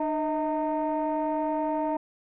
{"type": "tone cluster", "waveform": "sine", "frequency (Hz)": [301.9, 633, 915], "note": ["D4", "D#5", "A#5"], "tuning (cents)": [48, 30, -32], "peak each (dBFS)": -28, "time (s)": [0, 1.97], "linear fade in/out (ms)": 5, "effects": ["tanh soft clip ceiling -20 dBFS"]}